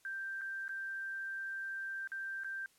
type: tone with dropouts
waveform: sine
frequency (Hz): 1573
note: G6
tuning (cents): +6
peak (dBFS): -38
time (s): 0.05-2.66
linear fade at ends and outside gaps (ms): 1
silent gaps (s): 0.412-0.416 / 0.681-0.692 / 2.074-2.118 / 2.436-2.445
effects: white hiss -69 dBFS RMS until 2.78 s + low-pass 12000 Hz 12 dB/octave